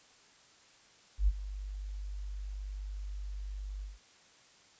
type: tone with ADSR envelope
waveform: sine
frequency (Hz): 49.51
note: G1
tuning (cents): +18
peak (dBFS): -21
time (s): 1.18-3.99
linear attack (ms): 96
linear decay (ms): 40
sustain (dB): -16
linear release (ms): 170
effects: white hiss -61 dBFS RMS until 4.79 s + resampled to 16000 Hz